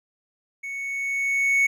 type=tone with level ramp; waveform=triangle; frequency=2217 Hz; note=C#7; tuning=in tune; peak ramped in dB=-29 to -14 dBFS; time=0.63-1.67 s; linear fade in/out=10 ms; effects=none